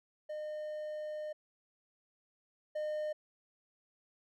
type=tone pair in turn; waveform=triangle; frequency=609 / 609 Hz; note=D#5 / D#5; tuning=-37 / -37 cents; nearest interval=unison; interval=0 cents; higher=neither; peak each=-36 / -32 dBFS; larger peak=second; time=0.29-1.33 / 2.75-3.13 s; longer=first; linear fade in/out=10 ms; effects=none